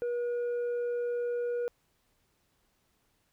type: tone with tanh clipping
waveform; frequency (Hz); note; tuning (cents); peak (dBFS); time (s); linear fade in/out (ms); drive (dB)
triangle; 481.2; B4; -45; -30; 0.02-1.68; 0; 8
effects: pink hiss -73 dBFS RMS until 3.32 s